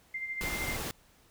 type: tone with tremolo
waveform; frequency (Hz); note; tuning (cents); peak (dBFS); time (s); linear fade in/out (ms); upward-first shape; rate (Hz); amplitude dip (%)
sine; 2093; C7; 0; -32; 0.14-0.76; 5; sine; 13; 55
type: noise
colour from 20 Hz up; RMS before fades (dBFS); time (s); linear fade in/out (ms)
pink; -36; 0.41-0.91; 0
effects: pink hiss -63 dBFS RMS until 1.3 s